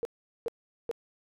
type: tone bursts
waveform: sine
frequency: 466.2 Hz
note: A#4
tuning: in tune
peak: -28 dBFS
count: 3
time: 0.03-0.913 s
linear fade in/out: 0 ms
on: 21 ms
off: 410 ms
effects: none